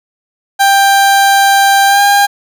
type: tone with pitch glide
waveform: 30% pulse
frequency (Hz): 790 to 805.7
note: G5 to G5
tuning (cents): +13 to +47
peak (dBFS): -3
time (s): 0.59-2.27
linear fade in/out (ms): 20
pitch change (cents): +34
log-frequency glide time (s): 1.87-2.01
effects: none